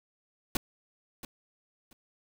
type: noise with echo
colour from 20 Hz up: pink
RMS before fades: -28 dBFS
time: 0.55-0.57 s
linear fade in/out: 2 ms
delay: 680 ms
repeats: 2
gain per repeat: -14 dB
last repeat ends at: 1.93 s
effects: none